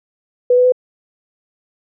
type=tone with pitch steps; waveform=sine; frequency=493.9 / 498.8 / 503.7 Hz; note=B4 / B4 / B4; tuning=0 / +17 / +34 cents; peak=-8 dBFS; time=0.5-0.722 s; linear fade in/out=5 ms; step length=74 ms; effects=none